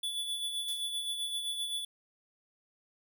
square tone with tremolo, 3448 Hz, A7, 36 cents flat, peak -32 dBFS, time 0.03-1.85 s, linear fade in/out 5 ms, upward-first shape sine, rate 7.7 Hz, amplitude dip 45%
blue noise with exponential decay, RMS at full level -44 dBFS, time 0.68-0.97 s, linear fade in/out 5 ms, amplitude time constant 61 ms
effects none

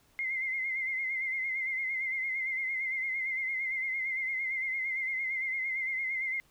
sine tone with vibrato, 2093 Hz, C7, in tune, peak -30 dBFS, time 0.19-6.4 s, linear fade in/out 0 ms, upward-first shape sine, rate 8.8 Hz, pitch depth 49 cents each way, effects pink hiss -66 dBFS RMS until 6.5 s

